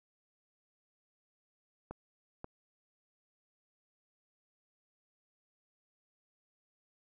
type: clicks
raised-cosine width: 1 ms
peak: -28 dBFS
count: 2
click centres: 1.91 / 2.444 s
effects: none